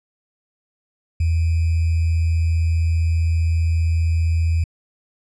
sine tone with sample-and-hold, 82.41 Hz, E2, in tune, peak -15 dBFS, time 1.2-4.64 s, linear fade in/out 5 ms, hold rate 2450 Hz, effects resampled to 22050 Hz

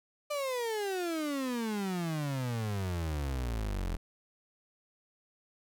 35% pulse exponential sweep, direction down, 599 to 41.45 Hz, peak -30 dBFS, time 0.3-3.97 s, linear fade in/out 10 ms, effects none

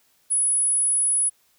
sine tone, 10180 Hz, D#9, 39 cents sharp, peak -18 dBFS, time 0.3-1.3 s, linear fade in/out 20 ms, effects white hiss -63 dBFS RMS until 1.58 s

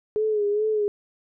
sine tone with vibrato, 421.4 Hz, G#4, 25 cents sharp, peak -20 dBFS, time 0.16-0.88 s, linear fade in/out 0 ms, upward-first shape sine, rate 2.4 Hz, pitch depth 56 cents each way, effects none

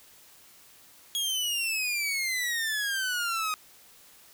sawtooth exponential sweep, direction down, 3322 to 1244.5 Hz, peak -24 dBFS, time 1.15-3.54 s, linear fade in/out 0 ms, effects white hiss -55 dBFS RMS until 4.33 s

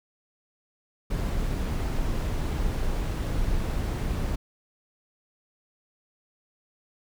brown noise, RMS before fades -27 dBFS, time 1.1-4.36 s, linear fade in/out 10 ms, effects none

